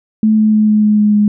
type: tone with pitch steps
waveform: sine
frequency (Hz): 217 / 215.5 / 214 / 212.5 / 211.1 / 209.6 / 208.2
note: A3 / A3 / A3 / G#3 / G#3 / G#3 / G#3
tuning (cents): -24 / -36 / -48 / +40 / +29 / +16 / +5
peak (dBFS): -7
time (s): 0.23-1.28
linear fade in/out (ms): 2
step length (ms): 150
effects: none